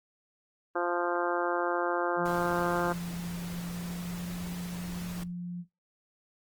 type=harmonic tone; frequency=174.61 Hz; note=F3; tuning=in tune; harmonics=2 / 3 / 4 / 5 / 6 / 7 / 8 / 9; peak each=-32 / -34 / -35 / -36 / -37 / -37 / -38 / -39 dBFS; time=0.75-2.93 s; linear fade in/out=10 ms
type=tone with pitch glide; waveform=sine; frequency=172.9 to 175.92 Hz; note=F3 to F3; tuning=-17 to +13 cents; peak=-34 dBFS; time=2.16-5.65 s; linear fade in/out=50 ms; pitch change=+30 cents; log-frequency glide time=3.37-4.29 s
type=noise; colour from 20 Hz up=pink; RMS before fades=-44 dBFS; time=2.25-5.24 s; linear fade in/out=10 ms
effects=noise-tail reverb RT60 0.2 s tail -19 dB re dry + Opus 24 kbps